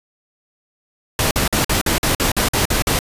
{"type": "noise bursts", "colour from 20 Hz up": "pink", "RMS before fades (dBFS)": -17, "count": 11, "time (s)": [1.19, 2.99], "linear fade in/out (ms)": 2, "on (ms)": 120, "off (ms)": 48, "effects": ["resampled to 32000 Hz"]}